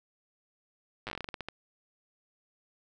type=slowing click train; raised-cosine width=0.3 ms; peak=-21 dBFS; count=14; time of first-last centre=1.07-1.486 s; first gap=8 ms; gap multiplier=1.21; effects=none